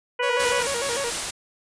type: harmonic tone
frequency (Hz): 491.9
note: B4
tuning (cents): -7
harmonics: 1 / 2 / 3 / 4 / 5 / 6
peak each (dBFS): -25 / -28 / -30 / -31 / -32 / -33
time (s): 0.19-0.63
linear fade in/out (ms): 10
type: tone with vibrato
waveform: sawtooth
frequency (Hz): 513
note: C5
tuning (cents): -34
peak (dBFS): -22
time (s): 0.22-1.11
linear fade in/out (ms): 20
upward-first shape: square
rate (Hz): 6.7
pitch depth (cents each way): 140
type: noise with tremolo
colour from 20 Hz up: white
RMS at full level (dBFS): -26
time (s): 0.39-1.31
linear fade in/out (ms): 10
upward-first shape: sine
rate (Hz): 4.3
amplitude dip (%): 25
effects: resampled to 22050 Hz